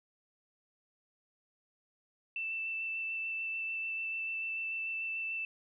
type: tone with vibrato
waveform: sine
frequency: 2659 Hz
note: E7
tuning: 14 cents sharp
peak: -34 dBFS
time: 2.36-5.45 s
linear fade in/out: 2 ms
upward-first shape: square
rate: 6.8 Hz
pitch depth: 8 cents each way
effects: none